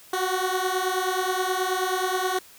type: beating tone pair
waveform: 15% pulse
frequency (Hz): 367 / 376.4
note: F#4 / F#4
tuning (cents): -14 / +30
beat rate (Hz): 9.4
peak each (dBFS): -20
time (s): 0.13-2.39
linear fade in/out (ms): 5
effects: white hiss -50 dBFS RMS until 2.58 s